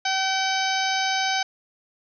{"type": "harmonic tone with a mistuned harmonic", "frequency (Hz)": 766, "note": "G5", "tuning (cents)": -40, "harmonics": [1, 2, 3, 4, 5, 6, 7, 8], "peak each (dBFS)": [-25, -28, -30, -31, -32, -33, -33, -34], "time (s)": [0.05, 1.43], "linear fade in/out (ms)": 5, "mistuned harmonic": 7, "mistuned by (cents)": -53, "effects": []}